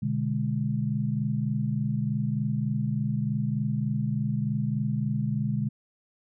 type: chord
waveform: sine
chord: G# diminished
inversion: first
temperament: equal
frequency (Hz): 123.47 / 146.83 / 207.7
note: B2 / D3 / G#3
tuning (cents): 0 / 0 / 0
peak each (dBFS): -29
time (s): 0.02-5.69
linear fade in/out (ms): 10
effects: none